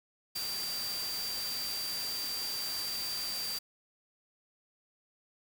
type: tone in noise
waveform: sine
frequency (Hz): 4699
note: D8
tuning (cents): 0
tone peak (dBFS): -35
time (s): 0.35-3.59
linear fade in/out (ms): 10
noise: white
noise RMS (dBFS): -40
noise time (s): 0.35-3.59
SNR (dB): +2
effects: none